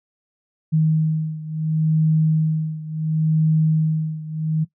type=beating tone pair; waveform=sine; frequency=157.1 / 157.81 Hz; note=D#3 / D#3; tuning=+17 / +25 cents; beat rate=0.71 Hz; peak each=-18 / -21 dBFS; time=0.72-4.65 s; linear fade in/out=20 ms; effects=noise-tail reverb RT60 0.1 s tail -18 dB re dry